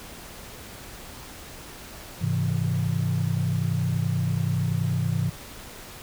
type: chord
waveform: sine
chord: Ab augmented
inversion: none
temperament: equal with one note detuned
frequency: 103.83 / 132.95 / 164.81 Hz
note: Ab2 / C3 / E3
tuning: 0 / +28 / 0 cents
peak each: -26 dBFS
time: 2.21-5.3 s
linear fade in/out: 10 ms
effects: tanh soft clip ceiling -13 dBFS + pink hiss -42 dBFS RMS until 6.02 s